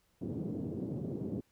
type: band-pass noise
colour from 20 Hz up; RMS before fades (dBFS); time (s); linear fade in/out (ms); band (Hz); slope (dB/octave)
white; -38; 0.21-1.41; 10; 100 to 350; 24
effects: pink hiss -73 dBFS RMS until 1.51 s